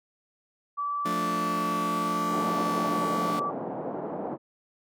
sine tone with vibrato, 1152 Hz, D6, 34 cents flat, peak -27 dBFS, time 0.77-3.51 s, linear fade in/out 20 ms, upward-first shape sine, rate 0.8 Hz, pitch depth 10 cents each way
sawtooth chord, D minor, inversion first, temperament just, 176.2 / 220.2 / 293.7 Hz, F3 / A3 / D4, +16 / +2 / 0 cents, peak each -30 dBFS, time 1.05-3.4 s, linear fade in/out 10 ms
white band-pass noise, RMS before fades -34 dBFS, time 2.28-4.38 s, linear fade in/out 50 ms, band 160 to 790 Hz, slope 24 dB/octave
effects none

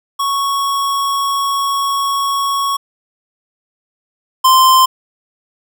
square tone pair in turn, 1108.7 / 1041.4 Hz, C#6 / C6, 0 / -8 cents, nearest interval minor second, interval 108 cents, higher first, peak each -15 / -7 dBFS, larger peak second, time 0.19-2.77 / 4.44-4.86 s, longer first, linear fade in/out 10 ms, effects none

